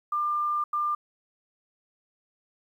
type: tone bursts at uneven times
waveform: sine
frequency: 1196 Hz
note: D6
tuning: 31 cents sharp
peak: -24 dBFS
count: 2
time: 0.12-0.64 / 0.73-0.95 s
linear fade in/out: 5 ms
effects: 10-bit